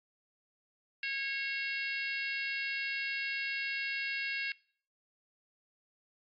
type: harmonic tone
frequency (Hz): 547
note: C#5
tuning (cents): -23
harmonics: 3 / 4 / 5 / 6 / 7 / 8 / 9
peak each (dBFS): -39 / -38 / -38 / -50 / -49 / -47 / -48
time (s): 1.03-4.52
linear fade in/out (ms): 2
effects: noise-tail reverb RT60 0.5 s tail -23 dB re dry + AAC 64 kbps